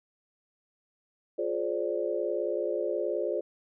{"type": "chord", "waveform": "sine", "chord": "D half-diminished seventh", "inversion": "first", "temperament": "just", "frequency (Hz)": [352.4, 422.9, 528.6, 587.3], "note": ["F4", "Ab4", "C5", "D5"], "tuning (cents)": [16, 31, 18, 0], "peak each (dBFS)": -33, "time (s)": [1.38, 3.41], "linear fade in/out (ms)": 10, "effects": []}